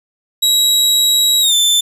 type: tone with pitch glide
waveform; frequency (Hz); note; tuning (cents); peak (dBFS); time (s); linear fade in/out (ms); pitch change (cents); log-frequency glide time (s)
sawtooth; 3858 to 3538; B7 to A7; -41 to +9; -7; 0.42-1.81; 10; -150; 1.41-1.54
effects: resampled to 32000 Hz + 7-bit